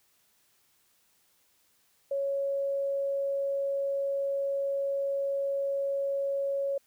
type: tone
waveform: sine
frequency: 554.4 Hz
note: C#5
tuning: in tune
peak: -27 dBFS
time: 2.11-6.78 s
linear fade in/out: 5 ms
effects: white hiss -68 dBFS RMS until 6.86 s